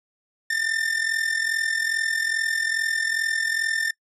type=tone with amplitude modulation; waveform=45% pulse; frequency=1797 Hz; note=A6; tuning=36 cents sharp; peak=-19 dBFS; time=0.5-3.91 s; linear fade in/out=5 ms; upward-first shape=sine; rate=42.4 Hz; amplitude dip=70%; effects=noise-tail reverb RT60 0.1 s tail -24 dB re dry + low-pass 10000 Hz 12 dB/octave